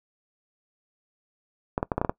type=clicks; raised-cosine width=1 ms; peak=-10 dBFS; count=7; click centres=1.779 / 1.829 / 1.918 / 1.98 / 2.015 / 2.048 / 2.095 s; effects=noise-tail reverb RT60 0.1 s tail -21 dB re dry